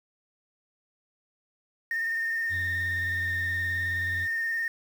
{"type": "tone with vibrato", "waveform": "sine", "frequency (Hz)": 1827, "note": "A#6", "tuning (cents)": -35, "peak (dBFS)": -25, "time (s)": [1.91, 4.68], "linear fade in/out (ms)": 2, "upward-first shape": "square", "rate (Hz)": 19, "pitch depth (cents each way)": 21}
{"type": "tone", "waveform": "triangle", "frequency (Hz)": 89.6, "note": "F2", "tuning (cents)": 45, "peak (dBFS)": -30, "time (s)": [2.49, 4.28], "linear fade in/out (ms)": 50}
{"effects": ["tanh soft clip ceiling -23 dBFS", "8-bit"]}